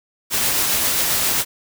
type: noise with tremolo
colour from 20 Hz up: white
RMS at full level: -18 dBFS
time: 0.3-1.45 s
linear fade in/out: 50 ms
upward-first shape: triangle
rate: 7.5 Hz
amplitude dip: 25%
effects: none